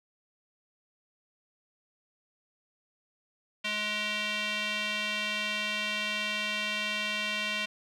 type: tone with band-pass filter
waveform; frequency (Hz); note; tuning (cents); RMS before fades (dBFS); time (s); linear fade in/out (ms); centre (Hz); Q
square; 210.7; G#3; +25; -32; 3.64-7.66; 10; 2800; 2.6
effects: none